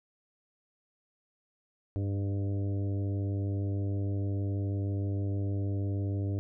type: harmonic tone with a mistuned harmonic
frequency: 99.3 Hz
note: G2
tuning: 23 cents sharp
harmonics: 1 / 2 / 3 / 4 / 5 / 6 / 7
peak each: -29 / -44 / -38 / -44 / -48 / -49 / -57 dBFS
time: 1.96-6.39 s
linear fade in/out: 0 ms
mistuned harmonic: 6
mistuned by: +21 cents
effects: none